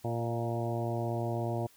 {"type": "harmonic tone with a mistuned harmonic", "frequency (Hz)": 116.7, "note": "A#2", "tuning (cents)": 2, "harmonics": [1, 2, 3, 4, 5, 6, 7, 8], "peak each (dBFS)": [-33, -40, -37, -43, -39, -39, -45, -46], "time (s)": [0.04, 1.67], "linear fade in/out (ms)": 10, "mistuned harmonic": 5, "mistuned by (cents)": 25, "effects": ["white hiss -61 dBFS RMS until 1.76 s"]}